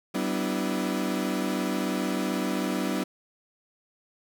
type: chord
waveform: 35% pulse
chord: E minor seventh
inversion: first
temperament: equal with one note detuned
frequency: 190.97 / 246.9 / 293.7 / 329.6 Hz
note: G3 / B3 / D4 / E4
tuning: -45 / 0 / 0 / 0 cents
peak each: -29 / -30 / -30 / -32 dBFS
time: 0.14-3.04 s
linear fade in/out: 10 ms
effects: 9-bit